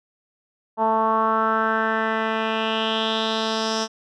10% pulse tone with low-pass filter sweep, 221.4 Hz, A3, 11 cents sharp, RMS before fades -22 dBFS, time 0.77-3.88 s, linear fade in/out 50 ms, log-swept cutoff 880 to 5600 Hz, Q 3.9, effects none

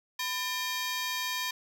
15% pulse ring-modulated tone, 1396.9 Hz, F6, in tune, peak -21 dBFS, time 0.19-1.51 s, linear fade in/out 5 ms, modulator 393 Hz, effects none

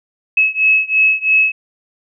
sine beating tone pair, 2578 / 2581 Hz, E7 / E7, -39 / -37 cents, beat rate 3 Hz, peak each -13 / -14 dBFS, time 0.37-1.52 s, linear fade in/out 5 ms, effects none

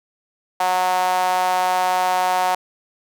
sawtooth tone with high-pass filter, 183.3 Hz, F#3, 16 cents flat, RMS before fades -19 dBFS, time 0.6-2.55 s, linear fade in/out 5 ms, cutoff 800 Hz, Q 6.4, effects none

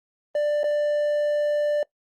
triangle tone with dropouts, 591 Hz, D5, 11 cents sharp, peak -18 dBFS, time 0.35-1.83 s, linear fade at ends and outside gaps 2 ms, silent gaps 0.633-0.641 s, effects noise-tail reverb RT60 0.1 s tail -21 dB re dry + Opus 32 kbps

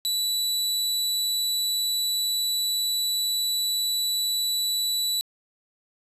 sawtooth tone, 3951 Hz, B7, in tune, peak -20 dBFS, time 0.05-5.21 s, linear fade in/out 0 ms, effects resampled to 32000 Hz + 10-bit

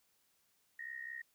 sine tone with amplitude modulation, 1864.7 Hz, A#6, in tune, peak -39 dBFS, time 0.79-1.22 s, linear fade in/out 5 ms, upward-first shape sine, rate 64.8 Hz, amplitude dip 80%, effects white hiss -75 dBFS RMS until 1.34 s

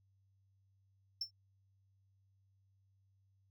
triangle tone with exponential decay, 5380 Hz, E8, 34 cents sharp, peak -31 dBFS, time 1.21-1.31 s, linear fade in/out 5 ms, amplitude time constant 21 ms, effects tanh soft clip ceiling -29 dBFS + added 97 Hz sine -70 dBFS peak until 3.5 s

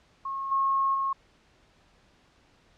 sine tone with level steps, 1086 Hz, C#6, 36 cents flat, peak -30 / -22 / -25 dBFS, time 0.25-1.13 s, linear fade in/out 5 ms, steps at 0.51 / 0.94 s, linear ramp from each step 10 ms, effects pink hiss -62 dBFS RMS until 2.77 s + low-pass 5000 Hz 12 dB/octave

